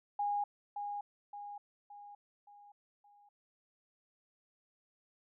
sine tone with echo, 819 Hz, G#5, 24 cents flat, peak -31 dBFS, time 0.19-0.44 s, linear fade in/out 5 ms, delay 570 ms, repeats 5, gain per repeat -6 dB, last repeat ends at 3.29 s, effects none

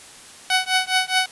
10% pulse tone with tremolo, 747 Hz, F#5, 16 cents sharp, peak -6 dBFS, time 0.5-1.26 s, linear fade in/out 2 ms, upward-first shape triangle, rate 4.8 Hz, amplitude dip 100%, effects white hiss -43 dBFS RMS until 1.31 s + resampled to 24000 Hz

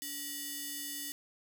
5% pulse ring-modulated tone, 1618 Hz, G#6, 46 cents flat, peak -24 dBFS, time 0.02-1.12 s, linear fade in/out 0 ms, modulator 1330 Hz, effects 9-bit

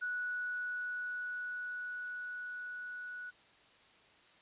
sine tone with level ramp, 1472 Hz, F#6, 9 cents flat, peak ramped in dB -34 to -42 dBFS, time 0.01-3.31 s, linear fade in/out 20 ms, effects white hiss -63 dBFS RMS until 4.41 s + resampled to 8000 Hz

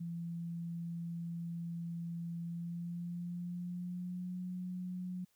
sine tone with pitch glide, 169.3 to 181.45 Hz, E3 to F#3, +46 to -34 cents, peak -38 dBFS, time 0-5.25 s, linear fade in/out 10 ms, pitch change +120 cents, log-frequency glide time 2.41-4.41 s, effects white hiss -75 dBFS RMS until 5.35 s

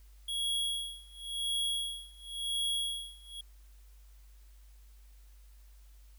square tone with tremolo, 3322 Hz, G#7, in tune, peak -30 dBFS, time 0.28-3.41 s, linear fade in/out 5 ms, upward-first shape sine, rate 0.94 Hz, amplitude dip 95%, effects added 50 Hz sine -53 dBFS peak until 6.18 s + white hiss -68 dBFS RMS until 6.18 s

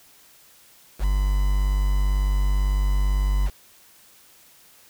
triangle tone with quantisation, 49 Hz, G1, in tune, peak -16 dBFS, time 0.99-3.51 s, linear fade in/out 50 ms, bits 6, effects white hiss -53 dBFS RMS until 4.89 s

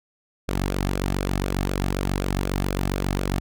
sawtooth tone with flanger, 47.38 Hz, F#1, 42 cents sharp, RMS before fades -25 dBFS, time 0.48-3.4 s, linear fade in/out 10 ms, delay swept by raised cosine 1 to 2.1 ms, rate 4 Hz, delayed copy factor -0.55, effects none

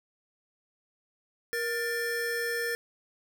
square tone pair together, 470.8 / 1777.5 Hz, A#4 / A6, +17 / +17 cents, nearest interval octave + major seventh, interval 2300 cents, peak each -33 / -32 dBFS, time 1.53-2.75 s, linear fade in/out 0 ms, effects none

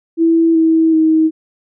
sine tone with pitch steps, 329.6 / 323.4 / 317.3 Hz, E4 / E4 / D#4, 0 / -33 / +34 cents, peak -8 dBFS, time 0.17-1.31 s, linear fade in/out 50 ms, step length 380 ms, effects none

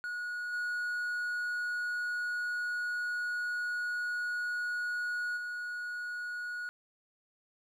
triangle tone with level steps, 1454 Hz, F#6, 31 cents flat, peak -33 / -30 / -34 dBFS, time 0.04-6.69 s, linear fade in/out 0 ms, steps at 0.52 / 5.36 s, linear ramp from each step 20 ms, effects none

